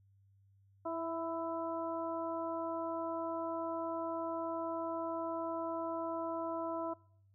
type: harmonic tone with a mistuned harmonic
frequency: 329.6 Hz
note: E4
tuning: in tune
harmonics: 1 / 2 / 3 / 4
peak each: -41 / -38 / -42 / -46 dBFS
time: 0.85-6.94 s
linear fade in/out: 10 ms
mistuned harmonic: 3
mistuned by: +16 cents
effects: noise-tail reverb RT60 0.6 s tail -25 dB re dry + added 98 Hz sine -64 dBFS peak until 7.34 s